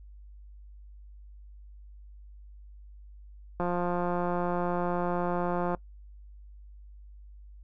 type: click train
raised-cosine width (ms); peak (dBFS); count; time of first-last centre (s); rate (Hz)
1; -17; 379; 3.6-5.748; 176
effects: noise-tail reverb RT60 0.1 s tail -22 dB re dry + added 50 Hz sine -46 dBFS peak until 7.63 s